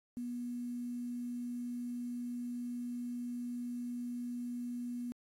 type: tone with quantisation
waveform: sine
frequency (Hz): 242.6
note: B3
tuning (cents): -31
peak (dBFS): -37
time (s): 0.17-5.12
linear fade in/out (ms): 0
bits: 10
effects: AAC 48 kbps